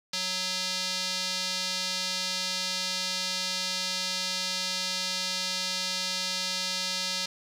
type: tone with band-pass filter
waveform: square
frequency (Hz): 185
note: F#3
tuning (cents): 0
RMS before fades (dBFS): -31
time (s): 0.13-7.26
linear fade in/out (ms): 5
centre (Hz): 4600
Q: 2.5
effects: none